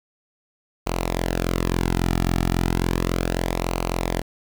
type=tone with flanger; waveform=sawtooth; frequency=43.65 Hz; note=F1; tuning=in tune; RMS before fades=-23 dBFS; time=0.86-4.22 s; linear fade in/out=10 ms; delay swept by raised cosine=0.57 to 1.97 ms; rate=0.34 Hz; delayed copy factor=-0.65; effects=7-bit